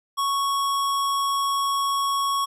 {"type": "tone", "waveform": "square", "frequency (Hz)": 1108.7, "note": "C#6", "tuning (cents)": 0, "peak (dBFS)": -22, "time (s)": [0.17, 2.46], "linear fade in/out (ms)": 20, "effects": ["resampled to 32000 Hz"]}